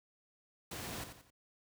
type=noise with echo; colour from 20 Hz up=pink; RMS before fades=-43 dBFS; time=0.71-1.04 s; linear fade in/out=5 ms; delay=88 ms; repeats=3; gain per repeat=-8 dB; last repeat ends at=1.304 s; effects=high-pass 60 Hz 12 dB/octave